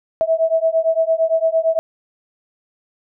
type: beating tone pair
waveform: sine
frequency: 646 / 654.8 Hz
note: E5 / E5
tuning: -35 / -12 cents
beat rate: 8.8 Hz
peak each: -17 / -17 dBFS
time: 0.21-1.79 s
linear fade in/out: 0 ms
effects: none